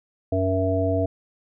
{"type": "harmonic tone", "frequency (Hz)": 94.2, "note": "F#2", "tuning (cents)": 32, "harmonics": [1, 3, 5, 7], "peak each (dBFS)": [-24, -26, -27, -24], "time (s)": [0.32, 1.06], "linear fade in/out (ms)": 5, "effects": []}